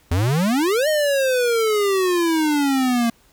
square exponential two-way sweep, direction up then down, 80.8 to 625 to 229.2 Hz, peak -17 dBFS, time 0.11-3.1 s, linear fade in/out 5 ms, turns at 0.88 s, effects pink hiss -56 dBFS RMS until 3.32 s

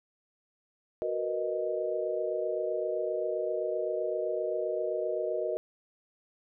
sine chord, B major seventh, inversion second, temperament equal, 370 / 466.2 / 493.9 / 622.3 Hz, F#4 / A#4 / B4 / D#5, 0 / 0 / 0 / 0 cents, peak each -35 / -34 / -38 / -32 dBFS, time 1.02-5.57 s, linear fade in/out 0 ms, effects none

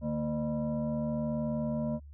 sine tone with frequency modulation, 228.5 Hz, A#3, 34 cents flat, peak -29 dBFS, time 0.01-2 s, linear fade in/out 50 ms, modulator 376 Hz, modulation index 1, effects added 72 Hz sine -46 dBFS peak until 2.13 s

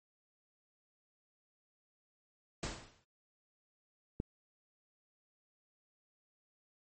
pink noise with exponential decay, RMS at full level -36 dBFS, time 2.63-3.04 s, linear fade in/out 1 ms, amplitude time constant 89 ms
click, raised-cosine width 3 ms, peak -22 dBFS, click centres 4.201 s
effects MP3 32 kbps

